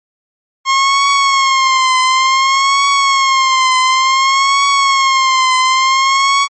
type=tone with vibrato; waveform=sawtooth; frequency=1072 Hz; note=C6; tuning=42 cents sharp; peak=-5 dBFS; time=0.65-6.48 s; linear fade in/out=50 ms; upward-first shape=triangle; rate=0.56 Hz; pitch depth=76 cents each way; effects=MP3 32 kbps